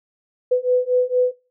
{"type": "beating tone pair", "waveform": "sine", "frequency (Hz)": [497.6, 501.9], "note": ["B4", "B4"], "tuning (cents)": [13, 28], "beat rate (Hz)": 4.3, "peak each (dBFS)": -18, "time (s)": [0.51, 1.32], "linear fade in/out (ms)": 10, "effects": ["noise-tail reverb RT60 0.3 s tail -18 dB re dry"]}